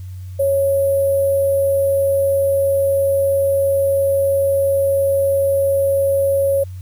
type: tone with sample-and-hold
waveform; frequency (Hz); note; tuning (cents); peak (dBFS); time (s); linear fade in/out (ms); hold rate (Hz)
sine; 551; C#5; -11; -13; 0.39-6.64; 10; 11025
effects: added 92 Hz sine -28 dBFS peak until 6.81 s + white hiss -53 dBFS RMS until 6.81 s